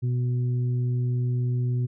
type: harmonic tone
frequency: 123.47 Hz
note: B2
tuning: in tune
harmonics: 1 / 2 / 3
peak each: -22 / -38 / -40 dBFS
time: 0.02-1.87 s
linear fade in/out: 20 ms
effects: none